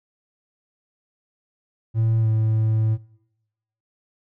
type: tone with pitch glide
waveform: triangle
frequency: 112.4 to 110.02 Hz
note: A2 to A2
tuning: +37 to 0 cents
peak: -14 dBFS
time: 1.94-2.98 s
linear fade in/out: 50 ms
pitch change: -37 cents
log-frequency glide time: 2.19-2.28 s
effects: noise-tail reverb RT60 0.9 s tail -24 dB re dry + tanh soft clip ceiling -10 dBFS